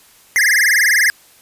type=tone with vibrato; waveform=square; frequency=1864.7 Hz; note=A#6; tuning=in tune; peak=-11 dBFS; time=0.36-1.1 s; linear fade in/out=0 ms; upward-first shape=sine; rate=20 Hz; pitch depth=230 cents each way; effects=white hiss -48 dBFS RMS until 1.41 s + resampled to 32000 Hz